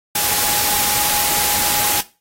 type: tone in noise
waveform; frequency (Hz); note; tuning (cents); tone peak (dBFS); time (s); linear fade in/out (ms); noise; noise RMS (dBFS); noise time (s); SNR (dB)
sine; 830.6; G#5; 0; -26; 0.15-2.01; 5; white; -18; 0.15-2.01; -11
effects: noise-tail reverb RT60 0.3 s tail -17 dB re dry + AAC 48 kbps